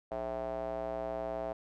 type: tone with band-pass filter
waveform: square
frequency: 59.6 Hz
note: A#1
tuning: 39 cents sharp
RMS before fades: -37 dBFS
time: 0.11-1.53 s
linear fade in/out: 5 ms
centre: 650 Hz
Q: 4.6
effects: none